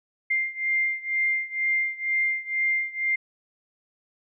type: beating tone pair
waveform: sine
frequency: 2101 / 2103.1 Hz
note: C7 / C7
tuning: +7 / +8 cents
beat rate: 2.1 Hz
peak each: -25 / -27 dBFS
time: 0.3-3.16 s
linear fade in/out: 10 ms
effects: none